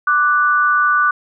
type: tone pair together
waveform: sine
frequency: 1174.7 / 1480 Hz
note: D6 / F#6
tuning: 0 / 0 cents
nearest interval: major third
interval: 400 cents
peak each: -14 dBFS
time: 0.07-1.11 s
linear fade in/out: 5 ms
effects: none